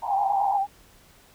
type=band-pass noise; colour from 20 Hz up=white; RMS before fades=-30 dBFS; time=0.02-0.58 s; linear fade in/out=10 ms; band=700 to 960 Hz; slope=96 dB/octave
type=tone with vibrato; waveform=sine; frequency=797 Hz; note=G5; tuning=28 cents sharp; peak=-21 dBFS; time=0.07-0.67 s; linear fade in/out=50 ms; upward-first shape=triangle; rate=8.9 Hz; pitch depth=63 cents each way
effects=pink hiss -55 dBFS RMS until 1.34 s